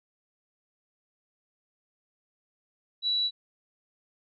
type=tone; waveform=sine; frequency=3930 Hz; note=B7; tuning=9 cents flat; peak=-24 dBFS; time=3.02-3.31 s; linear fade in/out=50 ms; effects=none